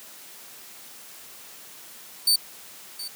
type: tone with echo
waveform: sawtooth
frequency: 4556 Hz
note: C#8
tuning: 47 cents sharp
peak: -14 dBFS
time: 2.27-2.36 s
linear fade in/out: 5 ms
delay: 720 ms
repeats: 1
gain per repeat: -15 dB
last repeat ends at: 3.08 s
effects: white hiss -45 dBFS RMS until 3.15 s + high-pass 150 Hz 12 dB/octave